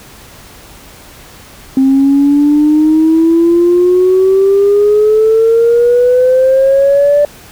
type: exponential sweep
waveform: sine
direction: up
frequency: 264.2 to 587.3 Hz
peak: -4 dBFS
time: 1.77-7.25 s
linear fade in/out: 2 ms
effects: tanh soft clip ceiling -1 dBFS + pink hiss -36 dBFS RMS until 7.51 s